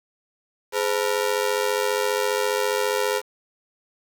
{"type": "ring-modulated tone", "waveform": "sawtooth", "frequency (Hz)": 466.2, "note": "A#4", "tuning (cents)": 0, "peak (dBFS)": -14, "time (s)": [0.72, 3.22], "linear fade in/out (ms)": 50, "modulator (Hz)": 47.4, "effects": ["7-bit"]}